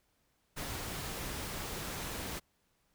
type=noise; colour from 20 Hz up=pink; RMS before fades=-40 dBFS; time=0.56-2.4 s; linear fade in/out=20 ms; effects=pink hiss -75 dBFS RMS until 2.94 s